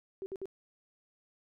sine tone bursts, 385 Hz, G4, 31 cents flat, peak -36 dBFS, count 3, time 0.22-0.456 s, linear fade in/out 0 ms, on 40 ms, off 58 ms, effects none

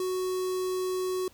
square tone with notch filter, 370 Hz, F#4, in tune, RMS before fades -30 dBFS, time 0-1.28 s, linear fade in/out 2 ms, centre 2100 Hz, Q 0.79, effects pink hiss -58 dBFS RMS until 1.33 s

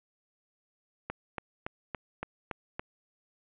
click train, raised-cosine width 0.5 ms, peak -19 dBFS, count 7, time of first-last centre 1.1-2.795 s, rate 3.54 Hz, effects resampled to 8000 Hz + 10-bit

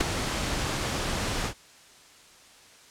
pink noise with ADSR envelope, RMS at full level -20 dBFS, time 0-1.54 s, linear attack 9 ms, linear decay 7 ms, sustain -9 dB, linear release 80 ms, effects white hiss -53 dBFS RMS until 2.9 s + low-pass 8000 Hz 12 dB/octave

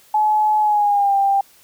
sine tone with pitch glide, 853 to 791.3 Hz, G#5 to G5, +46 to +16 cents, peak -13 dBFS, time 0.14-1.41 s, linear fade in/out 5 ms, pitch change -130 cents, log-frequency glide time 0.6-1.15 s, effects white hiss -51 dBFS RMS until 1.63 s

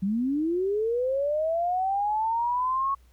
sine linear sweep, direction up, 184.6 to 1108.7 Hz, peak -23 dBFS, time 0.02-2.95 s, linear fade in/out 10 ms, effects added 61 Hz sine -54 dBFS peak until 3.12 s + pink hiss -66 dBFS RMS until 3.12 s

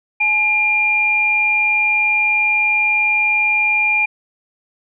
sine tone pair together, 848.5 / 2400 Hz, G#5 / D7, +37 / +37 cents, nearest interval octave + tritone, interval 1800 cents, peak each -24 / -13 dBFS, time 0.2-4.06 s, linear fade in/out 10 ms, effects none

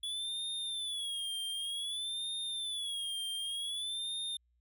square tone with vibrato, 3407 Hz, G#7, 44 cents sharp, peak -36 dBFS, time 0.03-4.37 s, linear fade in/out 5 ms, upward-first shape sine, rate 0.54 Hz, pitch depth 120 cents each way, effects added 60 Hz sine -70 dBFS peak until 4.6 s

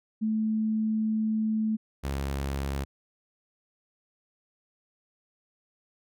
sine / sawtooth tone pair in turn, 218.2 / 68.86 Hz, A3 / C#2, -14 / -11 cents, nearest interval octave + minor sixth, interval 1997 cents, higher first, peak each -24 / -25 dBFS, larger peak first, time 0.21-1.77 / 2.03-2.85 s, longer first, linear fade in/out 20 ms, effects none

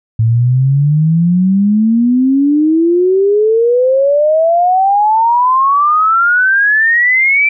sine exponential sweep, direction up, 110 to 2352 Hz, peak -7 dBFS, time 0.19-7.49 s, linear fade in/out 5 ms, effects none

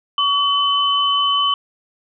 sine tone pair together, 1135 / 3030 Hz, C#6 / F#7, +41 / +40 cents, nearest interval octave + perfect fourth, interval 1699 cents, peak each -17 dBFS, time 0.18-1.54 s, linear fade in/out 2 ms, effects none

